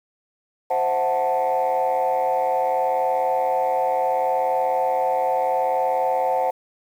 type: chord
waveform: sine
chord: F# half-diminished seventh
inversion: second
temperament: equal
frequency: 523.3 / 659.3 / 740 / 880 Hz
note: C5 / E5 / F#5 / A5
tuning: 0 / 0 / 0 / 0 cents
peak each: -22 / -27 / -21 / -23 dBFS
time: 0.7-6.51 s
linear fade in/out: 10 ms
effects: tanh soft clip ceiling -13 dBFS + 8-bit